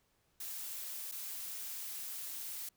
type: noise with dropouts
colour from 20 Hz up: blue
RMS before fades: -43 dBFS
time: 0.4-2.69 s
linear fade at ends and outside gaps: 5 ms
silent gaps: 1.115-1.12 s
effects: pink hiss -75 dBFS RMS until 2.76 s